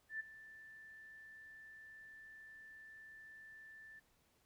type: tone with ADSR envelope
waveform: sine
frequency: 1766 Hz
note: A6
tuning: 6 cents sharp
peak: -38 dBFS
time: 0.09-4 s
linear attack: 110 ms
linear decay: 13 ms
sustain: -16 dB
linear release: 14 ms
effects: pink hiss -75 dBFS RMS until 4.45 s